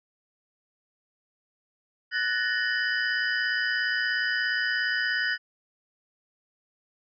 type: tone cluster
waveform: sine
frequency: 1486 / 1734 / 1851 / 2991 / 4925 Hz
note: F#6 / A6 / A#6 / F#7 / D#8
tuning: +7 / -26 / -13 / +18 / -19 cents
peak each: -28 / -31 / -29 / -36 / -35 dBFS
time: 2.11-5.38 s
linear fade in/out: 50 ms
effects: none